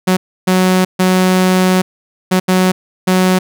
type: tone bursts at uneven times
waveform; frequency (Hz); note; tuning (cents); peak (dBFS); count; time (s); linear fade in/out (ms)
sawtooth; 185; F#3; 0; -5; 6; 0.07-0.17 / 0.47-0.85 / 0.99-1.82 / 2.31-2.4 / 2.48-2.72 / 3.07-3.39; 10
effects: none